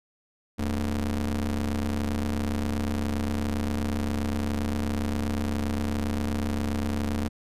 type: ring-modulated tone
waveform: 30% pulse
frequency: 69.6 Hz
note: C#2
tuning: 8 cents sharp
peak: -20 dBFS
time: 0.58-7.29 s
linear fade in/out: 20 ms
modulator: 153 Hz
effects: resampled to 32000 Hz